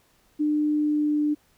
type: tone with pitch glide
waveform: sine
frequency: 300 to 297.9 Hz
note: D4 to D4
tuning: +37 to +25 cents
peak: -20 dBFS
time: 0.39-1.35 s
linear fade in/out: 20 ms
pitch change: -12 cents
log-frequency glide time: 0.75-1.2 s
effects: pink hiss -63 dBFS RMS until 1.57 s